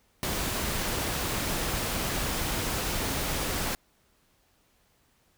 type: noise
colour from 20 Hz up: pink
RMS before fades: -30 dBFS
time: 0.23-3.75 s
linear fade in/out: 0 ms
effects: pink hiss -67 dBFS RMS until 5.37 s